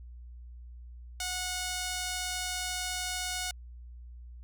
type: tone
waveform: 5% pulse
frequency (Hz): 731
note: F#5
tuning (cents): -21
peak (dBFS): -21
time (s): 1.2-3.51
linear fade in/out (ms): 2
effects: added 60 Hz sine -44 dBFS peak until 4.43 s